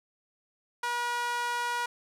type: tone with high-pass filter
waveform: sawtooth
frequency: 481.1 Hz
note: B4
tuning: 45 cents flat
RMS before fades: -31 dBFS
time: 0.83-1.86 s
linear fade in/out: 5 ms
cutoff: 1100 Hz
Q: 3.1
effects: low-pass 11000 Hz 12 dB/octave + 10-bit